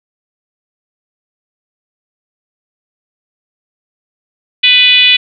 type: tone with frequency modulation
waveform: sine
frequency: 2966 Hz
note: F#7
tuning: 4 cents sharp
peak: -4 dBFS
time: 4.63-5.17 s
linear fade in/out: 10 ms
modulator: 488 Hz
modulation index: 1.5
effects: none